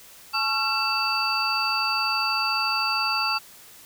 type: tone cluster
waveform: sine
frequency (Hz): 860 / 1098 / 1361 / 2659 / 4614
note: A5 / C#6 / F6 / E7 / D8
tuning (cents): -40 / -17 / -45 / +14 / -31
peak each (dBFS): -30 / -33 / -27 / -28 / -26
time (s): 0.33-3.39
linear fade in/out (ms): 20
effects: white hiss -48 dBFS RMS until 3.85 s